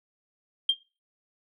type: tone with exponential decay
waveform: sine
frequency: 3191 Hz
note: G7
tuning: 30 cents sharp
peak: -14 dBFS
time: 0.69-0.77 s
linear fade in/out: 5 ms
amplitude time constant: 16 ms
effects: noise-tail reverb RT60 0.3 s tail -17 dB re dry + tanh soft clip ceiling -12 dBFS